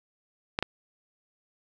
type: clicks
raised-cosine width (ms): 0.3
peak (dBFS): -10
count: 2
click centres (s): 0.589 / 0.626
effects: none